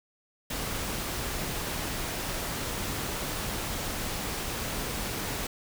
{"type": "noise", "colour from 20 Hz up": "pink", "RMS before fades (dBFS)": -33, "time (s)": [0.5, 5.47], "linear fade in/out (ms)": 5, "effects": []}